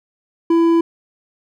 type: tone with hard clipping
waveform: triangle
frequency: 333.4 Hz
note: E4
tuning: 20 cents sharp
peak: -12 dBFS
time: 0.5-0.81 s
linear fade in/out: 5 ms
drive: 9 dB
effects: none